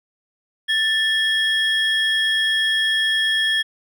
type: tone pair together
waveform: triangle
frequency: 1766 / 3295 Hz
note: A6 / G#7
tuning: +6 / -14 cents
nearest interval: major seventh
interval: 1080 cents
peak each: -18 dBFS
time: 0.68-3.63 s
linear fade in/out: 20 ms
effects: none